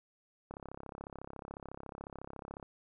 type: click train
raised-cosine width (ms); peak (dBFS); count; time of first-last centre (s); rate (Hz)
1; -30; 73; 0.51-2.628; 34
effects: none